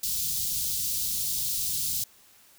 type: band-stop noise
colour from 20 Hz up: white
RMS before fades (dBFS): -29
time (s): 0.03-2.04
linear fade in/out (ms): 5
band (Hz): 180 to 3800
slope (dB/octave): 24
effects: white hiss -57 dBFS RMS until 2.58 s